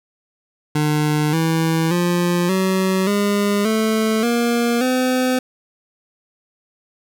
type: tone with pitch steps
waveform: 25% pulse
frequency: 150.8 / 162.56 / 175.24 / 188.9 / 203.6 / 219.5 / 236.6 / 255.1 Hz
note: D3 / E3 / F3 / F#3 / G#3 / A3 / A#3 / C4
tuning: +46 / -24 / +6 / +36 / -34 / -4 / +26 / -44 cents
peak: -12 dBFS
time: 0.75-5.39 s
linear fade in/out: 5 ms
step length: 580 ms
effects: none